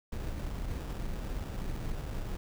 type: noise with sample-and-hold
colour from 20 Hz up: brown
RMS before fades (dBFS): -36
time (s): 0.12-2.37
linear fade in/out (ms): 5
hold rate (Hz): 2100
effects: none